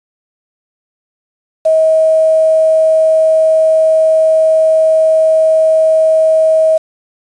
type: tone with quantisation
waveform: sine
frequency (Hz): 637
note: D#5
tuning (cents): +41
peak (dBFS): -6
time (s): 1.65-6.78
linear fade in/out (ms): 10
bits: 5
effects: resampled to 22050 Hz